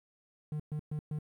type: tone bursts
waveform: triangle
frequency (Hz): 151.3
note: D#3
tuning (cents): -48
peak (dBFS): -31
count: 4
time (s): 0.52-1.188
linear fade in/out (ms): 2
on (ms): 77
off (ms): 120
effects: 12-bit